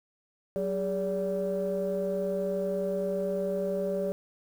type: tone cluster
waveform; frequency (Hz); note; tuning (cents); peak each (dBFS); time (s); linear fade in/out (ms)
sine; 188.2 / 407.1 / 575; F#3 / G#4 / D5; +30 / -35 / -37; -33 / -31 / -29; 0.56-4.12; 0
effects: tanh soft clip ceiling -21 dBFS + 9-bit

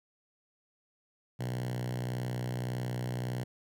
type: tone with high-pass filter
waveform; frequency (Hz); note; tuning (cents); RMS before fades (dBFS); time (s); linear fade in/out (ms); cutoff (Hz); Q
5% pulse; 61.74; B1; 0; -35; 1.39-3.44; 10; 130; 7.3
effects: none

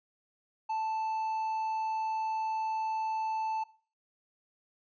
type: tone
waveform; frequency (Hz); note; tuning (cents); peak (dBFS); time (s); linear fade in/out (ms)
triangle; 880; A5; 0; -28; 0.69-3.64; 10
effects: noise-tail reverb RT60 0.4 s tail -19 dB re dry + resampled to 16000 Hz

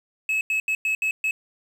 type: tone bursts at uneven times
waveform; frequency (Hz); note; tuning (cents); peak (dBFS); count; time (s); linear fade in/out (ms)
triangle; 2582; E7; -37; -19; 6; 0.29-0.41 / 0.5-0.6 / 0.68-0.75 / 0.85-0.95 / 1.02-1.11 / 1.24-1.31; 2
effects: 8-bit

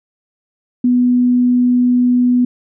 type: tone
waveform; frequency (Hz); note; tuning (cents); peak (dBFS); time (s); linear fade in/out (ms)
sine; 246.9; B3; 0; -9; 0.84-2.45; 5
effects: none

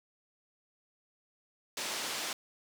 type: band-pass noise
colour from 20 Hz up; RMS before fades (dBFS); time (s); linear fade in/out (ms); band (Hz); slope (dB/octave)
white; -37; 1.77-2.33; 2; 240 to 6200; 12
effects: none

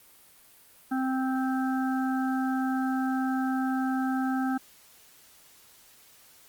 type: harmonic tone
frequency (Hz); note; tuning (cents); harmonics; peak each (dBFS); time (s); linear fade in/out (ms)
261.6; C4; 0; 1 / 3 / 5 / 6; -26 / -33 / -38 / -38; 0.91-4.58; 10
effects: white hiss -56 dBFS RMS until 6.48 s + Opus 32 kbps

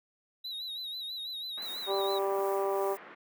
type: tone with vibrato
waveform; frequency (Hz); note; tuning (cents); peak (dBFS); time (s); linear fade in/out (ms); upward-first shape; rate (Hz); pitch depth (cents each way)
triangle; 3874; B7; -34; -35; 0.44-2.19; 10; sine; 6.1; 74
type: band-pass noise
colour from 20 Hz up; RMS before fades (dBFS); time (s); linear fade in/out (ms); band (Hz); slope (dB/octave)
white; -50; 1.57-3.15; 10; 200 to 2000; 24
type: noise with tremolo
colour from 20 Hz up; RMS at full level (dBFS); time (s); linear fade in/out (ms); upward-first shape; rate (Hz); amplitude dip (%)
violet; -46; 1.62-2.97; 0; triangle; 2.6; 50
type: harmonic tone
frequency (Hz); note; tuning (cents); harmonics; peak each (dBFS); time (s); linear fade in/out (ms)
196; G3; 0; 2 / 3 / 4 / 5 / 6; -30 / -34 / -36 / -38 / -40; 1.86-2.97; 50
effects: none

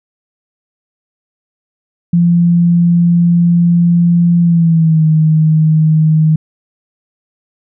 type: tone with pitch glide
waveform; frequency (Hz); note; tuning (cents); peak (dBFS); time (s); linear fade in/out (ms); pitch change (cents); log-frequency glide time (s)
sine; 172 to 156.82; F3 to D#3; -26 to +14; -6; 2.13-6.36; 5; -160; 4.41-5.05
effects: none

